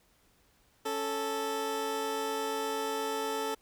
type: tone pair together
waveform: 20% pulse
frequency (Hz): 277.2 / 440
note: C#4 / A4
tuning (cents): 0 / 0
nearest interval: minor sixth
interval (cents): 800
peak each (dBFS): -34 / -27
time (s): 0.85-3.55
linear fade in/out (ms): 10
effects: pink hiss -67 dBFS RMS until 3.61 s